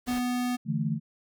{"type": "noise", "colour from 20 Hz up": "pink", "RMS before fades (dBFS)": -41, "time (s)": [0.06, 0.2], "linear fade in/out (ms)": 20}
{"type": "tone", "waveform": "square", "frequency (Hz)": 247.1, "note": "B3", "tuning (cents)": 1, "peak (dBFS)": -27, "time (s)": [0.07, 0.57], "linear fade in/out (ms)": 20}
{"type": "chord", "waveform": "sine", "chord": "D suspended second", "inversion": "none", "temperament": "just", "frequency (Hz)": [146.83, 165.19, 220.2], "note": ["D3", "E3", "A3"], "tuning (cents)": [0, 4, 2], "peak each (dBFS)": -30, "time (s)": [0.65, 1], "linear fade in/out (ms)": 50}
{"effects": []}